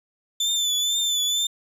30% pulse tone with vibrato, 3520 Hz, A7, in tune, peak -18 dBFS, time 0.4-1.47 s, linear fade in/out 5 ms, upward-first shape triangle, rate 2.1 Hz, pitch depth 51 cents each way, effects resampled to 32000 Hz

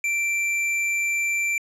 triangle tone with hard clipping, 2349 Hz, D7, in tune, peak -23 dBFS, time 0.04-1.58 s, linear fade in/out 2 ms, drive 13 dB, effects low-pass 11000 Hz 12 dB/octave

